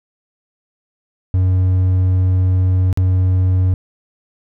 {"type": "tone with dropouts", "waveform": "triangle", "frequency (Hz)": 92.5, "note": "F#2", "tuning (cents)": 0, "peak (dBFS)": -9, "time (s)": [1.34, 3.74], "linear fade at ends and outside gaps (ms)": 0, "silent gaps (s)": [2.928, 2.974], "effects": []}